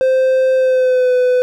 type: tone with pitch glide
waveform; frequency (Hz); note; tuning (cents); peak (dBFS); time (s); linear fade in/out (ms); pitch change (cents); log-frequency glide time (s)
triangle; 521 to 501.2; C5 to B4; -7 to +25; -8; 0.01-1.42; 0; -68; 0.55-1.14
effects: none